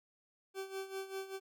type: tone with tremolo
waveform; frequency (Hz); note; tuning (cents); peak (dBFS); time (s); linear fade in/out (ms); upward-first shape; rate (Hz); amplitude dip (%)
40% pulse; 385.9; G4; -27; -37; 0.54-1.4; 50; sine; 5.1; 75
effects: none